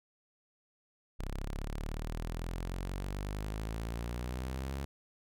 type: exponential sweep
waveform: sawtooth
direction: up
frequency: 32.55 to 69.3 Hz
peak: -32 dBFS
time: 1.19-4.85 s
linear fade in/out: 0 ms
effects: none